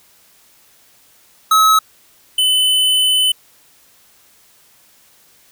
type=tone pair in turn; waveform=square; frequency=1286 / 3019 Hz; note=E6 / F#7; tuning=-43 / +34 cents; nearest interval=octave + minor third; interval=1477 cents; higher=second; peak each=-9 / -12 dBFS; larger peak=first; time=1.51-1.79 / 2.38-3.32 s; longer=second; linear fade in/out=5 ms; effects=white hiss -51 dBFS RMS until 5.51 s